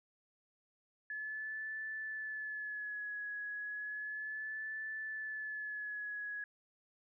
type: tone with vibrato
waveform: sine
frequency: 1713 Hz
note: A6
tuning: 47 cents flat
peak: -39 dBFS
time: 1.1-6.44 s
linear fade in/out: 2 ms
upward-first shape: sine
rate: 0.33 Hz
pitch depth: 39 cents each way
effects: none